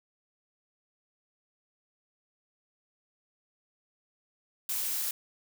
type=noise; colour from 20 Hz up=blue; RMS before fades=-32 dBFS; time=4.69-5.11 s; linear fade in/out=2 ms; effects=none